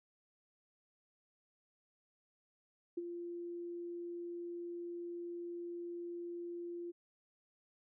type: tone with ADSR envelope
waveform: sine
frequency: 345.9 Hz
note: F4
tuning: 17 cents flat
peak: -34 dBFS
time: 2.97-6.92 s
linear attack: 8 ms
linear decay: 28 ms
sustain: -7 dB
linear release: 20 ms
effects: none